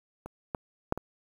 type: clicks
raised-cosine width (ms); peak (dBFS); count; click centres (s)
1; -26 / -17 / -11 / -22; 4; 0.26 / 0.548 / 0.924 / 0.976
effects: 8-bit